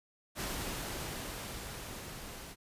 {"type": "noise with level ramp", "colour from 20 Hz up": "pink", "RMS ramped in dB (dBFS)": [-37, -47], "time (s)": [0.35, 2.56], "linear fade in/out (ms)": 50, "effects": ["resampled to 32000 Hz"]}